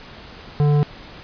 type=tone with tanh clipping; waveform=triangle; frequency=146.83 Hz; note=D3; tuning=in tune; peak=-15 dBFS; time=0.6-0.83 s; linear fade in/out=0 ms; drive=17 dB; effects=pink hiss -40 dBFS RMS until 1.23 s + resampled to 11025 Hz